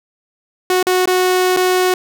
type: tone with dropouts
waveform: sawtooth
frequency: 367.3 Hz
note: F#4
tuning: 13 cents flat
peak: -8 dBFS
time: 0.7-1.94 s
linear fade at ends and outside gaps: 2 ms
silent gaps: 0.828-0.868 / 1.057-1.074 / 1.565-1.57 s
effects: none